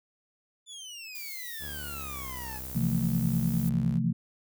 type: exponential sweep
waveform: 25% pulse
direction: down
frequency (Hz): 3529 to 830.6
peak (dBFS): -37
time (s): 0.66-2.61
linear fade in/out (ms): 50
type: noise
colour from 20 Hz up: violet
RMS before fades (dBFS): -41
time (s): 1.15-3.69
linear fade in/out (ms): 0
type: tone with pitch glide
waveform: sawtooth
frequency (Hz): 73.6 to 64.44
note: D2 to C2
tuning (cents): +4 to -26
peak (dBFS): -37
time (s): 1.59-4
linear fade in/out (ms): 50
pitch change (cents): -230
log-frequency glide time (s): 1.8-2.27
type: chord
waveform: sine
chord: F major seventh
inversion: second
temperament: equal with one note detuned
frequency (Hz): 130.81 / 164.81 / 174.61 / 224.1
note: C3 / E3 / F3 / A3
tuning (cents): 0 / 0 / 0 / +32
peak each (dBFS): -30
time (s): 2.75-4.13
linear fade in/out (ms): 10
effects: none